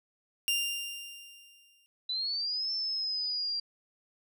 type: tone with exponential decay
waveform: sawtooth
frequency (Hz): 2794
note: F7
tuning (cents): 0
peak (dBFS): -22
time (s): 0.48-1.86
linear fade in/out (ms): 0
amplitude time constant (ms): 300
type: linear two-way sweep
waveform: sine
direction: up then down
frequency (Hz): 3951 to 5330 to 4731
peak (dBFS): -30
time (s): 2.09-3.6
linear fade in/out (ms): 5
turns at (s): 2.72
effects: none